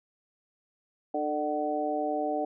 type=harmonic tone with a mistuned harmonic; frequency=150 Hz; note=D3; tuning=37 cents sharp; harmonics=2 / 3 / 4 / 5; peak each=-33 / -35 / -32 / -31 dBFS; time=1.14-2.45 s; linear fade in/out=5 ms; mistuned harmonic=3; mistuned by=-32 cents; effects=none